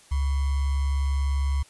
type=tone with sample-and-hold; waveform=sine; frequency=69.3 Hz; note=C#2; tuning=in tune; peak=-21 dBFS; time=0.11-1.63 s; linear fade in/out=10 ms; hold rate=1050 Hz; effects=white hiss -54 dBFS RMS until 1.69 s + resampled to 24000 Hz